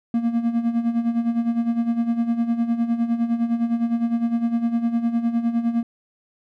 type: tone with tremolo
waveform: triangle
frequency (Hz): 233.1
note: A#3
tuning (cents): 0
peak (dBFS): -14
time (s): 0.14-5.83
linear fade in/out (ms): 2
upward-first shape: sine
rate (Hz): 9.8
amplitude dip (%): 70
effects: none